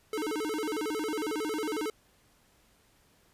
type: tone with vibrato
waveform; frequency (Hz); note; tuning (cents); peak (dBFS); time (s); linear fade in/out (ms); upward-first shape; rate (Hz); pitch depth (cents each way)
square; 365.5; F#4; -21; -31; 0.13-1.9; 2; square; 11; 300
effects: pink hiss -65 dBFS RMS until 3.33 s + resampled to 32000 Hz